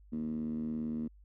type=tone with band-pass filter; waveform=10% pulse; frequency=77.78 Hz; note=D#2; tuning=in tune; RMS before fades=-36 dBFS; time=0.12-1.08 s; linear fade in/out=10 ms; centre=240 Hz; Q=6.2; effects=added 50 Hz sine -55 dBFS peak until 1.24 s